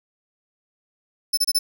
sawtooth tone bursts, 5274 Hz, E8, in tune, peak -14 dBFS, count 4, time 1.33-1.59 s, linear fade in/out 10 ms, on 44 ms, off 28 ms, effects none

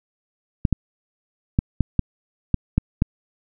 clicks, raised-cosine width 5 ms, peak -4 dBFS, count 8, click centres 0.652 / 0.727 / 1.589 / 1.807 / 1.993 / 2.543 / 2.78 / 3.021 s, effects none

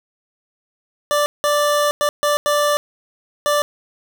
25% pulse tone bursts at uneven times, 587.3 Hz, D5, in tune, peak -11 dBFS, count 6, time 1.11-1.26 / 1.44-1.91 / 2.01-2.09 / 2.23-2.37 / 2.46-2.77 / 3.46-3.62 s, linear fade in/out 0 ms, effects none

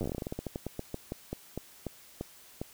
slowing click train, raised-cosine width 2 ms, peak -21 dBFS, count 25, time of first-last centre 0.01-2.615 s, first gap 9 ms, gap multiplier 1.18, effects white hiss -55 dBFS RMS until 2.73 s

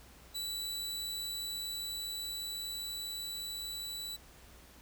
sawtooth tone with level ramp, 3951 Hz, B7, in tune, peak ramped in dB -33 to -36 dBFS, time 0.34-4.17 s, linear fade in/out 20 ms, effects added 60 Hz sine -59 dBFS peak until 4.81 s + pink hiss -58 dBFS RMS until 4.81 s

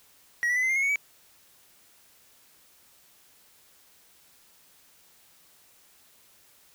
triangle tone with pitch steps, 1908 / 1957.1 / 2007 / 2059 / 2112 / 2167 / 2222 / 2280 Hz, A#6 / B6 / B6 / C7 / C7 / C#7 / C#7 / C#7, +40 / -16 / +27 / -28 / +16 / -40 / +4 / +48 cents, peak -21 dBFS, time 0.43-0.958 s, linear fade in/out 0 ms, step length 66 ms, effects white hiss -59 dBFS RMS until 6.74 s

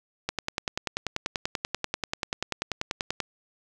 click train, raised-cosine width 0.2 ms, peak -10 dBFS, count 31, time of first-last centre 0.29-3.203 s, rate 10.3 Hz, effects none

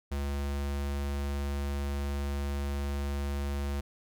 square tone, 70.6 Hz, C#2, 32 cents sharp, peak -31 dBFS, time 0.11-3.81 s, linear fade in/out 10 ms, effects none

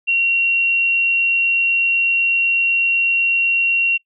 sine tone, 2744 Hz, F7, 31 cents flat, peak -13 dBFS, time 0.07-3.98 s, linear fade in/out 20 ms, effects noise-tail reverb RT60 0.1 s tail -22 dB re dry

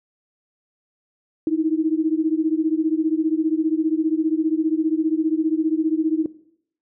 sine beating tone pair, 311.1 / 326.1 Hz, D#4 / E4, 0 / -19 cents, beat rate 15 Hz, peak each -21 dBFS, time 1.47-6.26 s, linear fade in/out 2 ms, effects noise-tail reverb RT60 0.7 s tail -19 dB re dry

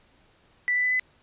sine tone with pitch steps, 1974 / 1986.6 / 1999.2 / 2012 Hz, B6 / B6 / B6 / B6, -1 / +10 / +21 / +32 cents, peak -21 dBFS, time 0.68-0.996 s, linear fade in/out 0 ms, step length 79 ms, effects pink hiss -61 dBFS RMS until 1.22 s + resampled to 8000 Hz

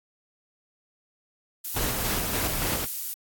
violet noise, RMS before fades -31 dBFS, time 1.64-3.14 s, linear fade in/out 10 ms
pink noise with tremolo, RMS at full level -28 dBFS, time 1.76-2.85 s, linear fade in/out 5 ms, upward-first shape square, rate 3.5 Hz, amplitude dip 30%
effects AAC 64 kbps

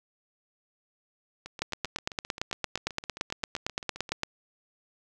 two click trains, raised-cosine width 0.2 ms, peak -23 / -11 dBFS, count 21 / 24, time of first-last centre 1.46-4.092 / 1.62-4.234 s, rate 7.6 / 8.8 Hz, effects none

